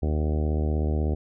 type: harmonic tone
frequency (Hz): 76.3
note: D#2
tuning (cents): -33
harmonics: 1 / 2 / 3 / 4 / 5 / 6 / 7 / 8 / 9 / 10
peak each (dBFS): -23 / -32 / -33 / -35 / -35 / -38 / -41 / -42 / -44 / -45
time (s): 0.02-1.15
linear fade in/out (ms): 10
effects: none